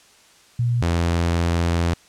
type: tone pair in turn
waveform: sine / sawtooth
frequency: 119.8 / 84.95 Hz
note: A#2 / F2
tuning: +48 / -47 cents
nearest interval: tritone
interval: 595 cents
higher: first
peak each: -17 / -14 dBFS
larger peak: second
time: 0.59-0.82 / 0.82-1.94 s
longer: second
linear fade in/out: 5 ms
effects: white hiss -52 dBFS RMS until 2.08 s + low-pass 8000 Hz 12 dB/octave